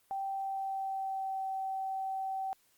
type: tone with pitch glide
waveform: sine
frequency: 780 to 768.8 Hz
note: G5 to G5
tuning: -9 to -34 cents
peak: -33 dBFS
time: 0.11-2.53 s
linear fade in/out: 0 ms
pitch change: -25 cents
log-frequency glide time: 0.24-1.44 s
effects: white hiss -69 dBFS RMS until 2.77 s + Opus 32 kbps